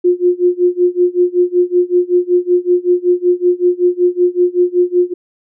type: tone with tremolo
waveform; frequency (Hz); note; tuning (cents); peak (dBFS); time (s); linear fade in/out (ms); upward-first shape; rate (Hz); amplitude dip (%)
sine; 356.5; F4; +36; -6; 0.04-5.14; 10; sine; 5.3; 95
effects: none